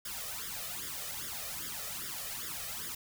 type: noise with flanger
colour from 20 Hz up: white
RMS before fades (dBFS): -40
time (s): 0.05-2.95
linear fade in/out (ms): 5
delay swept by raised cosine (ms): 0.57 to 1.67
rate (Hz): 2.5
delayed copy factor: +0.85
effects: none